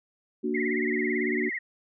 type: chord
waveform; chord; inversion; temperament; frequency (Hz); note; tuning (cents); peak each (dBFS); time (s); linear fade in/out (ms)
sine; Bb augmented; none; equal; 233.1 / 293.7 / 370; Bb3 / D4 / F#4; 0 / 0 / 0; -30 / -31 / -29; 0.43-1.5; 20
type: tone with vibrato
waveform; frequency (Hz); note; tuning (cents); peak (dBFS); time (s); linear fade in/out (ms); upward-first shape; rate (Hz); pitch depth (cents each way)
sine; 2006; B6; +26; -29; 0.54-1.59; 10; triangle; 18; 150
effects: none